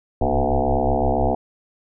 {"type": "tone with frequency modulation", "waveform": "sine", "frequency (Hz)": 370, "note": "F#4", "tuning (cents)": 0, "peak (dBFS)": -16, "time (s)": [0.21, 1.35], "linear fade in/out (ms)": 5, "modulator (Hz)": 67.8, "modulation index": 6.3, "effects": []}